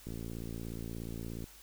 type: click train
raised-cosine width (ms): 3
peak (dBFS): -29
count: 79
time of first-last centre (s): 0.07-1.441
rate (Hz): 56.9
effects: added 50 Hz sine -60 dBFS peak until 1.62 s + white hiss -56 dBFS RMS until 1.62 s